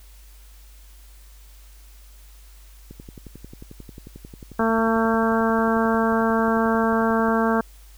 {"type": "click train", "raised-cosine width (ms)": 3, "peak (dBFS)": -26, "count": 50, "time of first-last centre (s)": [2.91, 7.285], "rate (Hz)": 11.2}
{"type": "harmonic tone", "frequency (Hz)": 225.3, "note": "A3", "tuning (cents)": 41, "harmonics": [1, 2, 3, 4, 5, 6, 7], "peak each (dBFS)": [-21, -24, -26, -27, -28, -29, -29], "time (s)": [4.59, 7.61], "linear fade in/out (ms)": 5}
{"effects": ["added 50 Hz sine -44 dBFS peak until 7.97 s", "white hiss -54 dBFS RMS until 7.97 s"]}